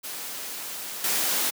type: noise with level steps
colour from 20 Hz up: white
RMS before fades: -35 / -25 dBFS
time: 0.03-1.51 s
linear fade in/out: 20 ms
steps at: 1.04 s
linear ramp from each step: 2 ms
effects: high-pass 200 Hz 12 dB/octave